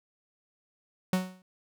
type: tone with exponential decay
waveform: 45% pulse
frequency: 185 Hz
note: F#3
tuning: in tune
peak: -21 dBFS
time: 1.13-1.42 s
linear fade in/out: 2 ms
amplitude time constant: 63 ms
effects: none